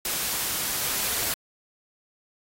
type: noise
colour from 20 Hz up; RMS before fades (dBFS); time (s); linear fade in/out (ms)
white; -27; 0.05-1.34; 2
effects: AAC 48 kbps